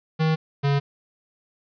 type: tone pair in turn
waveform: square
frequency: 158.4 / 141.12 Hz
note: D#3 / C#3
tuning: +31 / +31 cents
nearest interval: major second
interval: 200 cents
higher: first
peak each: -19 dBFS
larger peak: neither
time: 0.19-0.36 / 0.63-0.8 s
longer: neither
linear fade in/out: 20 ms
effects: resampled to 11025 Hz + 9-bit